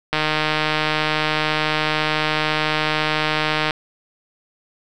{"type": "click train", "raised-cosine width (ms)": 0.3, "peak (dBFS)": -3, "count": 552, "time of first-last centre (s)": [0.13, 3.708], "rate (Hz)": 154, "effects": []}